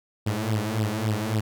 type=tone with flanger; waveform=sawtooth; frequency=107.9 Hz; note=A2; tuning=33 cents flat; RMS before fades=-26 dBFS; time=0.26-1.41 s; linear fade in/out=10 ms; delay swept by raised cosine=0.23 to 6.13 ms; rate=3.6 Hz; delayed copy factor=+0.8; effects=none